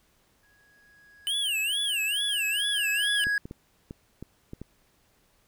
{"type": "tone with exponential growth", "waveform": "triangle", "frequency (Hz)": 1661.2, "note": "G#6", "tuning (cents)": 0, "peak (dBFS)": -21, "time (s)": [0.43, 3.38], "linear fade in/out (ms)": 2, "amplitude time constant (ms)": 640}
{"type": "tone with vibrato", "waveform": "square", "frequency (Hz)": 2970, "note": "F#7", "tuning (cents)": 6, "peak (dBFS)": -26, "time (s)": [1.27, 3.24], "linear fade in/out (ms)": 0, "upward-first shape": "sine", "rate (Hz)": 2.3, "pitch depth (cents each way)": 250}
{"type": "clicks", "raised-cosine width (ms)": 3, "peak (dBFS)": -25, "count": 7, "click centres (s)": [3.269, 3.455, 3.511, 3.909, 4.226, 4.534, 4.616]}
{"effects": ["pink hiss -66 dBFS RMS until 5.47 s"]}